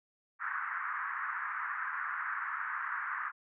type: band-pass noise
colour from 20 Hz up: pink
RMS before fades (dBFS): -37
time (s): 0.39-3.32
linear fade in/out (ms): 50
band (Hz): 1100 to 1800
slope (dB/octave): 48
effects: none